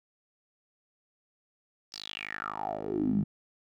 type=tone with band-pass filter sweep; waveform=10% pulse; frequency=52 Hz; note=G#1; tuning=3 cents sharp; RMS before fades=-33 dBFS; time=1.92-3.24 s; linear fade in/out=10 ms; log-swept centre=5300 to 170 Hz; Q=7.6; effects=none